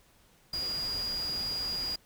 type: tone in noise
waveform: sine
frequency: 4859 Hz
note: D#8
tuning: 42 cents flat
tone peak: -31 dBFS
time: 0.53-1.96 s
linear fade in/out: 5 ms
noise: pink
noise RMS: -43 dBFS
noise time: 0.53-1.96 s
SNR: +9 dB
effects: pink hiss -63 dBFS RMS until 2.05 s